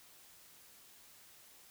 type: silence
effects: white hiss -60 dBFS RMS until 1.7 s